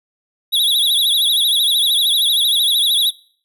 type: tone with vibrato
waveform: square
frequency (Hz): 3608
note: A7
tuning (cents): +43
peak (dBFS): -13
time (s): 0.52-3.11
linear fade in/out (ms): 20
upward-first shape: sine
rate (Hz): 13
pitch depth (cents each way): 150
effects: noise-tail reverb RT60 0.5 s tail -22 dB re dry